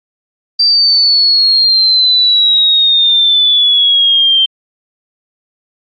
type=exponential sweep; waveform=sine; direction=down; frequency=4699 to 3136 Hz; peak=-6 dBFS; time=0.59-4.46 s; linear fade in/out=10 ms; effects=AAC 64 kbps